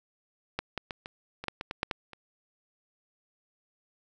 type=clicks; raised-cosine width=0.3 ms; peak=-14 / -16 / -19 / -23 / -22 / -14 / -19 / -18 / -11 / -14 / -29 dBFS; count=11; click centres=0.59 / 0.777 / 0.908 / 1.059 / 1.44 / 1.483 / 1.611 / 1.711 / 1.831 / 1.912 / 2.133 s; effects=none